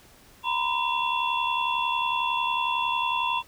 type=tone cluster; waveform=sine; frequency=943 / 1014 / 2721 / 3421 Hz; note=A#5 / B5 / F7 / A7; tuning=+20 / +45 / -46 / -49 cents; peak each=-28 / -27 / -30 / -33 dBFS; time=0.43-3.43 s; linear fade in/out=50 ms; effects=pink hiss -54 dBFS RMS until 3.47 s